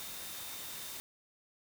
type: tone in noise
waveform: sine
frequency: 3650 Hz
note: A#7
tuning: 37 cents flat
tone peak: -52 dBFS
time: 0-1 s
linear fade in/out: 0 ms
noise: white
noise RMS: -44 dBFS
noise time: 0-1 s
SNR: -11 dB
effects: none